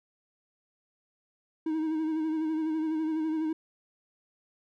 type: tone with vibrato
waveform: triangle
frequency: 315.4 Hz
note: D#4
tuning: 24 cents sharp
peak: -25 dBFS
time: 1.66-3.53 s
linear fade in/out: 5 ms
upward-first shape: sine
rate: 12 Hz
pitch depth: 39 cents each way
effects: none